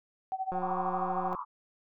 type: tone with tremolo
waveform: sine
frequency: 760 Hz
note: F#5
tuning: 46 cents sharp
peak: -28 dBFS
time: 0.32-1.33 s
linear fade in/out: 0 ms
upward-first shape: sine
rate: 13 Hz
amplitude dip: 90%
type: click train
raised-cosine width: 1 ms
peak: -24 dBFS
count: 151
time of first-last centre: 0.52-1.349 s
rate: 181 Hz
type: band-pass noise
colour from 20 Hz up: white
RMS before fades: -38 dBFS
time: 0.61-1.45 s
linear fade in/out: 20 ms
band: 930 to 1200 Hz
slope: 96 dB/octave
effects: none